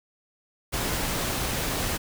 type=noise; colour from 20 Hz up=pink; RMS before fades=-28 dBFS; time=0.72-1.98 s; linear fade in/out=20 ms; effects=none